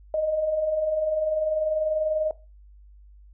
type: tone pair together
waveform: sine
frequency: 602.1 / 622.3 Hz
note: D5 / D#5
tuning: +43 / 0 cents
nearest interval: minor second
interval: 57 cents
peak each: -32 / -22 dBFS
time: 0.14-2.31 s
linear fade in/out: 2 ms
effects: noise-tail reverb RT60 0.3 s tail -19 dB re dry + added 50 Hz sine -47 dBFS peak until 3.33 s